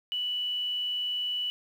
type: tone with quantisation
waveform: sine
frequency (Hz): 2960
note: F#7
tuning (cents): 0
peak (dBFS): -28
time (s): 0.12-1.5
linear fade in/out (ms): 0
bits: 9
effects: none